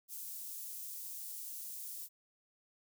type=high-pass noise; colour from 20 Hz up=white; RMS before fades=-45 dBFS; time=0.08-2.09 s; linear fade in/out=50 ms; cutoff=8200 Hz; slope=12 dB/octave; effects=none